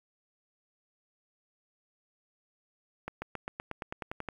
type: accelerating click train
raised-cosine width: 0.5 ms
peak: -21 dBFS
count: 12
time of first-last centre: 3.08-4.287 s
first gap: 140 ms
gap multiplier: 0.95
effects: 9-bit